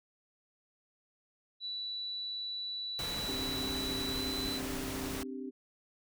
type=tone with pitch glide; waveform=sine; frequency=3951 to 3997 Hz; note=B7 to B7; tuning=0 to +20 cents; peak=-36 dBFS; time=1.6-4.61 s; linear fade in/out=50 ms; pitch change=+20 cents; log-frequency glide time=4.11-4.18 s
type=noise; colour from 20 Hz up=pink; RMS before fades=-40 dBFS; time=2.99-5.23 s; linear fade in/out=0 ms
type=chord; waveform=sine; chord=C suspended second; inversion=none; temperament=equal; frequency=261.6 / 293.7 / 392 Hz; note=C4 / D4 / G4; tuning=0 / 0 / 0 cents; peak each=-40 / -45 / -44 dBFS; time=3.27-5.51 s; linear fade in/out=20 ms
effects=none